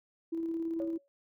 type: tone with tremolo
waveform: sine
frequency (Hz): 329.6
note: E4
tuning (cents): 0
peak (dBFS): -30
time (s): 0.32-0.98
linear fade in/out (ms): 10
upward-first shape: square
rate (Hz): 18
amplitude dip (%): 25
type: tone with exponential decay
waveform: sine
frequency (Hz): 560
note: C#5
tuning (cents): +18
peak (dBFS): -32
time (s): 0.8-1.08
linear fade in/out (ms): 0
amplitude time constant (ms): 59
effects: noise-tail reverb RT60 0.1 s tail -25 dB re dry + tanh soft clip ceiling -23 dBFS